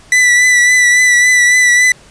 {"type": "tone with vibrato", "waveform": "45% pulse", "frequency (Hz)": 1976, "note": "B6", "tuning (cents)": 0, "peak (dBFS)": -6, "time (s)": [0.12, 1.92], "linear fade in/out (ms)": 2, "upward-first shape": "triangle", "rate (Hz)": 3.6, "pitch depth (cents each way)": 32, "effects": ["pink hiss -42 dBFS RMS until 2.1 s", "resampled to 22050 Hz"]}